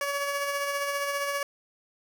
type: tone with tremolo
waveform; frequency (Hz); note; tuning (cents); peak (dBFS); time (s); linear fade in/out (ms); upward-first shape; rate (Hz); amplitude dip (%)
15% pulse; 566; C#5; +36; -20; 0.01-1.43; 2; sine; 15; 35
effects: none